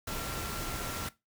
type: tone in noise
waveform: sine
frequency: 1365 Hz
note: F6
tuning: 40 cents flat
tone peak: -42 dBFS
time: 0.07-1.09 s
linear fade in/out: 5 ms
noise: pink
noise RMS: -37 dBFS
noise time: 0.07-1.09 s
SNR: -8 dB
effects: noise-tail reverb RT60 0.2 s tail -17 dB re dry